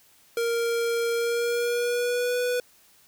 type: tone with pitch glide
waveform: square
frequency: 466.2 to 492.5 Hz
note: A#4 to B4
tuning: 0 to -5 cents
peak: -24 dBFS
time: 0.37-2.6 s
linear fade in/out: 2 ms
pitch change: +95 cents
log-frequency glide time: 1.14-2.37 s
effects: white hiss -58 dBFS RMS until 3.07 s